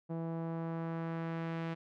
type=tone with low-pass filter sweep; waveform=sawtooth; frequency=164.81 Hz; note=E3; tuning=in tune; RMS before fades=-38 dBFS; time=0.09-1.75 s; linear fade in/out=20 ms; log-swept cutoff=700 to 2600 Hz; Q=1; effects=none